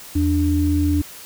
sine tone pair together, 82.41 / 293.7 Hz, E2 / D4, 0 / 0 cents, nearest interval octave + minor seventh, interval 2200 cents, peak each -18 dBFS, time 0.15-1.02 s, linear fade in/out 10 ms, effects white hiss -39 dBFS RMS until 1.25 s

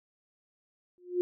sine tone with exponential growth, 357.4 Hz, F4, 40 cents sharp, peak -21 dBFS, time 0.98-1.21 s, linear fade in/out 0 ms, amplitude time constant 48 ms, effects none

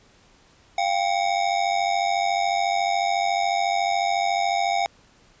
square ring-modulated tone, 742 Hz, F#5, 5 cents sharp, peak -18 dBFS, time 0.78-4.86 s, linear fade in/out 0 ms, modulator 47 Hz, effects pink hiss -56 dBFS RMS until 5.4 s + resampled to 16000 Hz

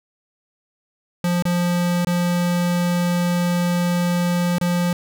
square tone with dropouts, 175.5 Hz, F3, 9 cents sharp, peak -18 dBFS, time 1.24-4.93 s, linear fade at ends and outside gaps 2 ms, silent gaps 1.424-1.453 / 2.048-2.07 / 4.584-4.612 s, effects none

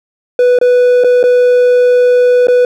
triangle tone with dropouts, 493.9 Hz, B4, in tune, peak -3 dBFS, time 0.39-2.65 s, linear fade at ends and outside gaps 2 ms, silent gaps 0.588-0.613 / 1.038-1.044 / 1.23-1.238 / 2.471-2.483 s, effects none

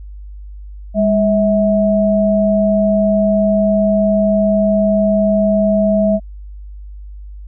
sine tone pair together, 203 / 646.2 Hz, G#3 / E5, -39 / -35 cents, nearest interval octave + minor sixth, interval 2004 cents, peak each -13 dBFS, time 0.94-6.2 s, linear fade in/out 50 ms, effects added 50 Hz sine -29 dBFS peak until 7.47 s

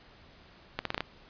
accelerating click train, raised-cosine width 0.3 ms, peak -14 dBFS, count 6, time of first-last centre 0.79-1.006 s, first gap 63 ms, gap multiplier 0.81, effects pink hiss -56 dBFS RMS until 1.29 s + resampled to 11025 Hz

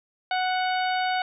harmonic tone, 740 Hz, F#5, in tune, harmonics 1 / 2 / 3 / 4 / 5 / 6, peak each -24 / -30 / -34 / -36 / -38 / -40 dBFS, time 0.31-1.22 s, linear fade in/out 2 ms, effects none

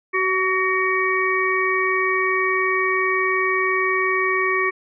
harmonic tone with a mistuned harmonic, 376.9 Hz, F#4, 32 cents sharp, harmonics 1 / 3 / 5 / 6, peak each -23 / -23 / -23 / -23 dBFS, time 0.13-4.71 s, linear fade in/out 20 ms, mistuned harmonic 5, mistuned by -27 cents, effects none

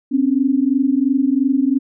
sine tone pair together, 258.6 / 281.5 Hz, C4 / C#4, -20 / +27 cents, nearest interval minor second, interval 147 cents, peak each -16 dBFS, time 0.11-1.79 s, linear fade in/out 20 ms, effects none

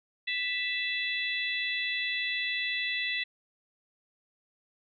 harmonic tone with a mistuned harmonic, 659.3 Hz, E5, in tune, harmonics 3 / 4 / 5 / 6, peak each -32 / -34 / -36 / -38 dBFS, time 0.27-3.24 s, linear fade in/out 10 ms, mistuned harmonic 5, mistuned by +68 cents, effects none

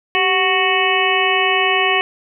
harmonic tone with a mistuned harmonic, 370 Hz, F#4, in tune, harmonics 1 / 2 / 3 / 5 / 6 / 7 / 8, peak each -21 / -21 / -21 / -21 / -21 / -21 / -21 dBFS, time 0.15-2.01 s, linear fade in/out 0 ms, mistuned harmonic 1, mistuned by +80 cents, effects none

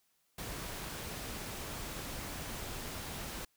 pink noise, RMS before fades -42 dBFS, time 0.38-3.45 s, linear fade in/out 5 ms, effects white hiss -75 dBFS RMS until 3.56 s

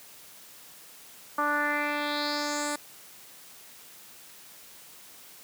10% pulse tone with low-pass filter sweep, 293.7 Hz, D4, in tune, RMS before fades -29 dBFS, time 1.38-2.76 s, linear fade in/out 5 ms, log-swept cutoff 1200 to 9300 Hz, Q 3.8, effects white hiss -50 dBFS RMS until 5.43 s + high-pass 100 Hz 12 dB/octave

